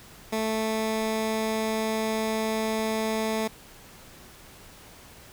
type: tone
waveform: 15% pulse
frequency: 220 Hz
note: A3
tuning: in tune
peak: -19 dBFS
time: 0.32-3.48 s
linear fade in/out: 10 ms
effects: pink hiss -49 dBFS RMS until 5.32 s